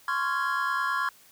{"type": "chord", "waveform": "triangle", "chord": "Db major seventh", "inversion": "third", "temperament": "just", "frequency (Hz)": [1039.4, 1108.7, 1385.9, 1663.1], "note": ["C6", "Db6", "F6", "Ab6"], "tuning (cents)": [-12, 0, -14, 2], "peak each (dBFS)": -29, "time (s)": [0.08, 1.09], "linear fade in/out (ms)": 2, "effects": ["white hiss -56 dBFS RMS until 1.31 s"]}